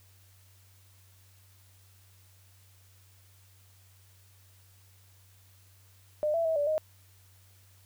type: tone with pitch steps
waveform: sine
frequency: 604 / 667 / 645 / 581 / 623 Hz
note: D5 / E5 / E5 / D5 / D#5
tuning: +48 / +20 / -38 / -19 / +2 cents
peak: -25 dBFS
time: 6.23-6.78 s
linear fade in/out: 0 ms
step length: 110 ms
effects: added 95 Hz sine -58 dBFS peak until 7.85 s + white hiss -63 dBFS RMS until 7.85 s